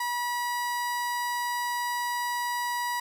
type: tone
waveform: 30% pulse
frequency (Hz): 969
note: B5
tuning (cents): -33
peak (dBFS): -25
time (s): 0-3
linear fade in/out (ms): 5
effects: none